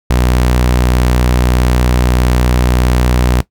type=tone; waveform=sawtooth; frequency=61.6 Hz; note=B1; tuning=4 cents flat; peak=-5 dBFS; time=0.1-3.41 s; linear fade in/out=5 ms; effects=noise-tail reverb RT60 0.1 s tail -17 dB re dry